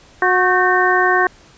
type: harmonic tone with a mistuned harmonic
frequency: 365.4 Hz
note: F#4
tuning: 22 cents flat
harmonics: 1 / 2 / 3 / 4 / 5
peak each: -18 / -18 / -18 / -18 / -18 dBFS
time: 0.22-1.27 s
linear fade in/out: 2 ms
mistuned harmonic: 4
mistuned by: +90 cents
effects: pink hiss -47 dBFS RMS until 1.57 s + resampled to 16000 Hz